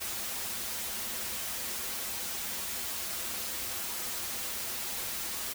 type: noise with comb filter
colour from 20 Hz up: white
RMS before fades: -36 dBFS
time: 0-5.54 s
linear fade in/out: 20 ms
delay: 6.8 ms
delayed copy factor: -0.7
effects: none